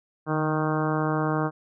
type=harmonic tone with a mistuned harmonic; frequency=155.3 Hz; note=D#3; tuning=3 cents flat; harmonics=1 / 2 / 3 / 4 / 5 / 6 / 7 / 8 / 9 / 10; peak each=-27 / -28 / -31 / -33 / -33 / -36 / -33 / -35 / -37 / -39 dBFS; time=0.26-1.51 s; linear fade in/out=50 ms; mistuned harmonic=1; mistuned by=-30 cents; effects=none